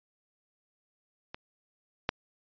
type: clicks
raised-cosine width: 0.3 ms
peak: -23 / -10 dBFS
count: 2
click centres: 1.345 / 2.091 s
effects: resampled to 11025 Hz